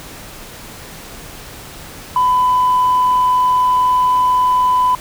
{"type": "tone", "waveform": "sine", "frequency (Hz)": 1002, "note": "B5", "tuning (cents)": 25, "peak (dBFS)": -9, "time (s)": [2.16, 4.95], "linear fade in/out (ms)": 2, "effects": ["tanh soft clip ceiling -7 dBFS", "pink hiss -34 dBFS RMS until 5 s"]}